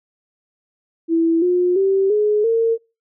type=tone with pitch steps; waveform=sine; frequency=330 / 357.8 / 387.9 / 420.6 / 456 Hz; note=E4 / F4 / G4 / G#4 / A#4; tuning=+2 / +42 / -18 / +22 / -38 cents; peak=-13 dBFS; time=1.08-2.78 s; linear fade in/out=50 ms; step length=340 ms; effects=noise-tail reverb RT60 0.3 s tail -24 dB re dry